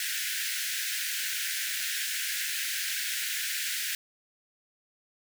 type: high-pass noise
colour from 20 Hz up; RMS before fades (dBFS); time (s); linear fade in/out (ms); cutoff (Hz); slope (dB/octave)
pink; -32; 0-3.95; 2; 1500; 96
effects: none